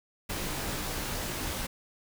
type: noise with comb filter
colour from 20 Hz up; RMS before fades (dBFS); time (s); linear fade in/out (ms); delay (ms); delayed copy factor
pink; -34; 0.29-1.67; 10; 18; -0.55
effects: none